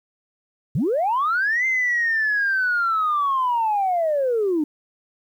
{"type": "linear two-way sweep", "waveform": "sine", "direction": "up then down", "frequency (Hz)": [109.8, 2093, 287.9], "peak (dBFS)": -17, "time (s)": [0.75, 4.64], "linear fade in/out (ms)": 5, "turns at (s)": 1.66, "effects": ["tanh soft clip ceiling -14 dBFS", "9-bit"]}